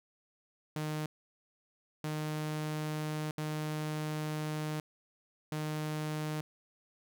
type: tone bursts at uneven times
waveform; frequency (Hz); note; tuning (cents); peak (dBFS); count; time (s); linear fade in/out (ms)
sawtooth; 153.4; D#3; -24; -30; 4; 0.76-1.06 / 2.04-3.31 / 3.38-4.8 / 5.52-6.41; 2
effects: none